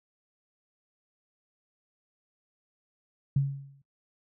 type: tone with exponential decay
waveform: sine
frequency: 138.59 Hz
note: C#3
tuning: in tune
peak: -19 dBFS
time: 3.36-3.82 s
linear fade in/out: 5 ms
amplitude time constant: 100 ms
effects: noise-tail reverb RT60 0.2 s tail -24 dB re dry